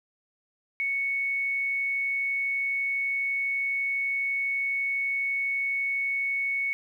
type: tone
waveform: sine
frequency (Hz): 2217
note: C#7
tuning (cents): 0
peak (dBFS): -25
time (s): 0.8-6.73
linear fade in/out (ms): 0
effects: 10-bit